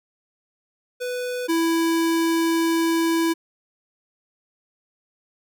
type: tone pair in turn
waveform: square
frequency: 495.9 / 330.4 Hz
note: B4 / E4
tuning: +7 / +4 cents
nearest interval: perfect fifth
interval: 703 cents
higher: first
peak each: -26 / -19 dBFS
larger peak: second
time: 1-1.48 / 1.48-3.34 s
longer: second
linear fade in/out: 20 ms
effects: none